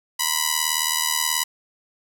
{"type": "ring-modulated tone", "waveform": "5% pulse", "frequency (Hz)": 988, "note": "B5", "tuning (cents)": 0, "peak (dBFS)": -5, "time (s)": [0.19, 1.44], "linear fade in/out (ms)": 10, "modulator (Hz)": 39.3, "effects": []}